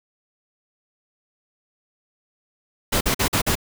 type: noise bursts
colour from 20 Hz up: pink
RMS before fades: -20 dBFS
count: 5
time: 2.92-3.554 s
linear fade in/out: 10 ms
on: 90 ms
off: 46 ms
effects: none